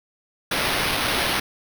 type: noise with sample-and-hold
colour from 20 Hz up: white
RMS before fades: -23 dBFS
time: 0.51-1.4 s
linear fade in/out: 5 ms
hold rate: 7350 Hz
effects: none